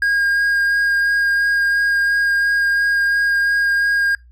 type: tone with vibrato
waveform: triangle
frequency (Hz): 1624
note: G#6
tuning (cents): -39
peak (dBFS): -12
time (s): 0.02-4.15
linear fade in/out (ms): 2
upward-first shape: sine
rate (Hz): 2.9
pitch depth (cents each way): 9
effects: noise-tail reverb RT60 0.2 s tail -25 dB re dry + added 60 Hz sine -43 dBFS peak until 4.31 s